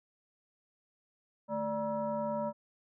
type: tone with frequency modulation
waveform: sine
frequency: 587.3 Hz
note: D5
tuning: in tune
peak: -31 dBFS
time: 1.48-2.53 s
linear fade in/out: 50 ms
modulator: 368 Hz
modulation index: 1.1
effects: none